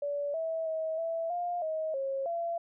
sine tone with pitch steps, 575 / 650 / 639 / 660 / 704 / 632 / 542 / 679 Hz, D5 / E5 / D#5 / E5 / F5 / D#5 / C#5 / F5, -37 / -24 / +46 / +2 / +14 / +27 / -39 / -49 cents, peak -30 dBFS, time 0.02-2.58 s, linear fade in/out 5 ms, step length 320 ms, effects none

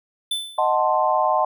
square tone with exponential decay, 3520 Hz, A7, in tune, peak -20 dBFS, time 0.31-0.76 s, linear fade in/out 5 ms, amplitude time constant 96 ms
sine chord, D# diminished seventh, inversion none, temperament equal, 622.3 / 740 / 880 / 1046.5 Hz, D#5 / F#5 / A5 / C6, 0 / 0 / 0 / 0 cents, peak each -22 dBFS, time 0.58-1.45 s, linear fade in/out 5 ms
effects none

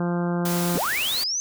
harmonic tone, 174.1 Hz, F3, 5 cents flat, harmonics 1 / 2 / 3 / 4 / 5 / 6 / 7 / 8 / 9, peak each -23 / -29 / -33 / -35 / -37 / -39 / -40 / -41 / -42 dBFS, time 0-0.78 s, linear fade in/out 2 ms
white noise, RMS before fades -30 dBFS, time 0.45-1.24 s, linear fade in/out 5 ms
sine linear sweep, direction up, 185 to 6280 Hz, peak -23 dBFS, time 0.75-1.4 s, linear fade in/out 0 ms
effects none

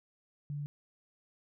sine tone, 145.4 Hz, D3, 17 cents flat, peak -35 dBFS, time 0.5-0.66 s, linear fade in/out 0 ms, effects none

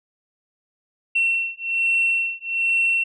sine beating tone pair, 2712 / 2713.2 Hz, E7 / E7, +49 / +49 cents, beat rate 1.2 Hz, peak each -21 dBFS, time 1.15-3.04 s, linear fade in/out 10 ms, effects tanh soft clip ceiling -12 dBFS

